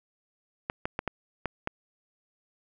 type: clicks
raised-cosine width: 0.5 ms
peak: -14 dBFS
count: 6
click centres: 0.699 / 0.855 / 0.991 / 1.077 / 1.457 / 1.674 s
effects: none